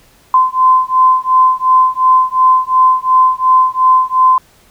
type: beating tone pair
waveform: sine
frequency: 1029 / 1031.8 Hz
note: C6 / C6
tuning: -29 / -24 cents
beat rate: 2.8 Hz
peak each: -10 dBFS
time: 0.34-4.38 s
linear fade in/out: 2 ms
effects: pink hiss -48 dBFS RMS until 4.7 s